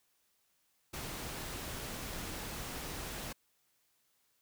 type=noise; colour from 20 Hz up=pink; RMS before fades=-42 dBFS; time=0.93-3.33 s; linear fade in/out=10 ms; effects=white hiss -75 dBFS RMS until 4.41 s